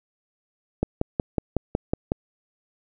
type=click train; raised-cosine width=2 ms; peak=-8 dBFS; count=8; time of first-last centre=0.83-2.119 s; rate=5.43 Hz; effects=none